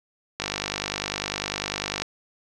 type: click train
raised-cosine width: 0.2 ms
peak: -8 dBFS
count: 82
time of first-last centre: 0.4-2.02 s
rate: 50 Hz
effects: none